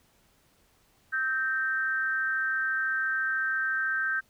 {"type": "tone with amplitude modulation", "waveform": "sine", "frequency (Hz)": 1563, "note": "G6", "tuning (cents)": -6, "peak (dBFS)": -22, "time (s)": [1.12, 4.21], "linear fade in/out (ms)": 20, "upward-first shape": "sine", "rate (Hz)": 266, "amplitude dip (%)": 75, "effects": ["pink hiss -65 dBFS RMS until 4.29 s"]}